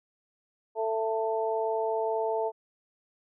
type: harmonic tone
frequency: 221.9 Hz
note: A3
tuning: 15 cents sharp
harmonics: 2 / 3 / 4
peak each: -29 / -31 / -32 dBFS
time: 0.75-2.52 s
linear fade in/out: 50 ms
effects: none